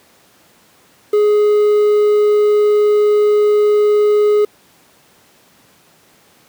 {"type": "tone with quantisation", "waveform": "triangle", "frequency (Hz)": 418.2, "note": "G#4", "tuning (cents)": 12, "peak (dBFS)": -7, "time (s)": [1.13, 4.45], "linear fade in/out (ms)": 5, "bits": 6, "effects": ["pink hiss -50 dBFS RMS until 6.48 s", "high-pass 150 Hz 12 dB/octave"]}